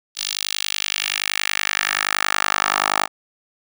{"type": "tone with high-pass filter sweep", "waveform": "10% pulse", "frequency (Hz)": 50.6, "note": "G#1", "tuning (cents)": -44, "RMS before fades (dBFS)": -22, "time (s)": [0.15, 3.08], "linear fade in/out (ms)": 50, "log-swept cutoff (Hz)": [4100, 950], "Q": 1.7, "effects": []}